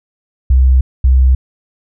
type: tone pair in turn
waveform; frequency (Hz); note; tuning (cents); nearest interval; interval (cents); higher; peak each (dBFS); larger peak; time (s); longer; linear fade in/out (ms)
sine; 64.6 / 64.6; C2 / C2; -21 / -21; unison; 0; neither; -5; neither; 0.5-0.81 / 1.04-1.35; neither; 5
effects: none